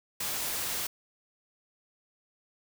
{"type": "noise", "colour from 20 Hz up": "white", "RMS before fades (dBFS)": -33, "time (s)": [0.2, 0.87], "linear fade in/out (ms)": 5, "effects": []}